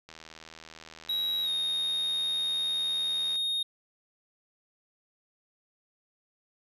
click train, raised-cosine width 0.2 ms, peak -29 dBFS, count 263, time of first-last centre 0.09-3.357 s, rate 80.2 Hz
triangle tone with pitch glide, 3845 to 3710 Hz, B7 to A#7, -47 to -9 cents, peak -26 dBFS, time 1.09-3.63 s, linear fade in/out 5 ms, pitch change -62 cents, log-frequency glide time 1.43-1.5 s
effects none

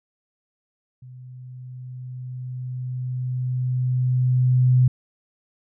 sine tone with level ramp, 126.6 Hz, B2, 43 cents sharp, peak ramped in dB -39 to -12 dBFS, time 1.02-4.88 s, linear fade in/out 5 ms, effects none

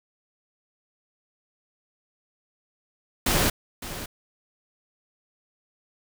pink noise with echo, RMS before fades -22 dBFS, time 3.26-3.5 s, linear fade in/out 5 ms, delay 560 ms, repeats 1, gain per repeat -13 dB, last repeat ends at 4.06 s, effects none

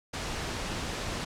pink noise, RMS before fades -34 dBFS, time 0.13-1.25 s, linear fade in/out 10 ms, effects low-pass 7000 Hz 12 dB/octave

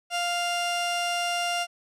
sawtooth tone pair together, 698.5 / 1397 Hz, F5 / F6, 0 / 0 cents, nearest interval octave, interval 1200 cents, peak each -23 dBFS, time 0.1-1.67 s, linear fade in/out 50 ms, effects low-pass 9000 Hz 12 dB/octave

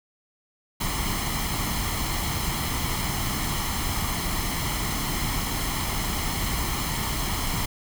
pink noise with comb filter, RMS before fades -27 dBFS, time 0.8-7.66 s, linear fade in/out 10 ms, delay 0.96 ms, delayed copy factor +0.6, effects none

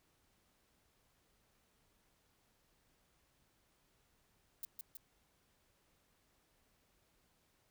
violet noise with echo, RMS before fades -43 dBFS, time 4.63-4.65 s, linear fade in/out 2 ms, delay 160 ms, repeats 2, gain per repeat -3 dB, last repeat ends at 4.97 s, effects pink hiss -75 dBFS RMS until 7.7 s

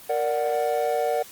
triangle chord, Bb augmented, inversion none, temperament equal, 466.2 / 587.3 / 740 Hz, Bb4 / D5 / F#5, 0 / 0 / 0 cents, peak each -24 dBFS, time 0.09-1.23 s, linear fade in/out 10 ms, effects white hiss -45 dBFS RMS until 1.31 s + Opus 24 kbps

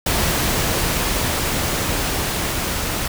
pink noise with level ramp, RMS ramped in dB -19 to -23 dBFS, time 0.06-3.08 s, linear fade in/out 5 ms, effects none

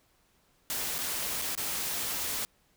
white noise with dropouts, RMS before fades -33 dBFS, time 0.7-2.45 s, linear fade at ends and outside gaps 0 ms, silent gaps 0.982-0.987 / 1.416-1.421 / 1.551-1.576 s, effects pink hiss -68 dBFS RMS until 2.76 s

